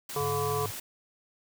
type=noise; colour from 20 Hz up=white; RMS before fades=-39 dBFS; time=0.09-0.8 s; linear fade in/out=5 ms
type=harmonic tone; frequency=143.7 Hz; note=D3; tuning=37 cents flat; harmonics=1 / 3 / 5 / 7 / 8; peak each=-36 / -30 / -37 / -35 / -35 dBFS; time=0.16-0.66 s; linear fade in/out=2 ms
type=tone; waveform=sine; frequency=101.9 Hz; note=G#2; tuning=32 cents flat; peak=-36 dBFS; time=0.2-0.71 s; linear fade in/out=5 ms
effects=none